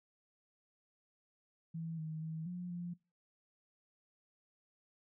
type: tone with pitch steps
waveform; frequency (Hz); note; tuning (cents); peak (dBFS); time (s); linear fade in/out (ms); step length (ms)
sine; 163.8 / 157.5 / 160 / 178 / 174.4; E3 / D#3 / D#3 / F3 / F3; -11 / +21 / +49 / +33 / -2; -39; 1.74-2.94; 10; 240
effects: noise-tail reverb RT60 0.3 s tail -23 dB re dry